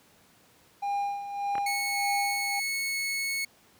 triangle tone with tremolo, 806 Hz, G5, 48 cents sharp, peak -24 dBFS, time 0.82-2.6 s, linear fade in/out 10 ms, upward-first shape sine, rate 1.7 Hz, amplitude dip 65%
clicks, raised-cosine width 0.5 ms, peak -21 dBFS, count 2, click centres 1.554 / 1.581 s
sawtooth tone, 2199 Hz, C#7, 14 cents flat, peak -25 dBFS, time 1.66-3.45 s, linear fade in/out 5 ms
effects pink hiss -60 dBFS RMS until 3.79 s + high-pass 100 Hz 12 dB/octave

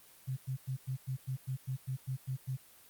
sine tone bursts, 130.81 Hz, C3, in tune, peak -33 dBFS, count 12, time 0.27-2.57 s, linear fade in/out 20 ms, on 100 ms, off 100 ms, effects white hiss -59 dBFS RMS until 2.89 s + Opus 32 kbps

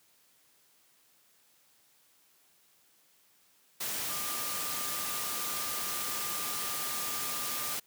sine tone in noise, 1200 Hz, D6, 37 cents sharp, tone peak -42 dBFS, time 4.09-7.75 s, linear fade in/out 10 ms, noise white, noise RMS -35 dBFS, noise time 3.8-7.8 s, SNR -10 dB, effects white hiss -66 dBFS RMS until 7.86 s + high-pass 100 Hz 12 dB/octave

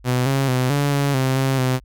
sawtooth tone with pitch steps, 125.6 / 136.2 / 127.4 / 142.9 / 141.1 / 131.4 / 133.9 / 128.7 Hz, B2 / C#3 / C3 / D3 / C#3 / C3 / C3 / C3, +30 / -30 / -46 / -47 / +31 / +8 / +40 / -28 cents, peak -13 dBFS, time 0.04-1.8 s, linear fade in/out 50 ms, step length 220 ms, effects added 50 Hz sine -44 dBFS peak until 1.84 s

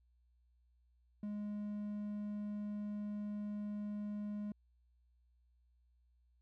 triangle tone, 207.7 Hz, G#3, in tune, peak -37 dBFS, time 1.23-4.52 s, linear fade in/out 2 ms, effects added 60 Hz sine -69 dBFS peak until 6.41 s

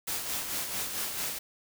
white noise with tremolo, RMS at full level -32 dBFS, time 0.07-1.39 s, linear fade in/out 10 ms, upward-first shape sine, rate 4.5 Hz, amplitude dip 45%, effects none

